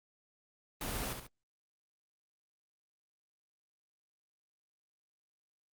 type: noise with echo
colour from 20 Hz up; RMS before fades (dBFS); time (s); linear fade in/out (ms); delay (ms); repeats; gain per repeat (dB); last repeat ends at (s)
pink; -38; 0.81-1.13; 2; 69; 2; -6; 1.268
effects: Opus 24 kbps